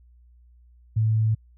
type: tone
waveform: sine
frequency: 110 Hz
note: A2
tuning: in tune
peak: -18 dBFS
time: 0.96-1.35 s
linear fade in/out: 10 ms
effects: added 60 Hz sine -51 dBFS peak until 1.57 s